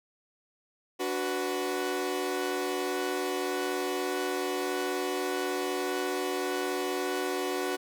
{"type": "chord", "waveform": "sawtooth", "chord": "B minor", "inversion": "first", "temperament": "equal with one note detuned", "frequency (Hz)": [289, 370, 493.9], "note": ["D4", "F#4", "B4"], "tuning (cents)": [-28, 0, 0], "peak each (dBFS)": [-32, -27, -32], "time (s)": [0.99, 7.77], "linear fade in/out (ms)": 20, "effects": []}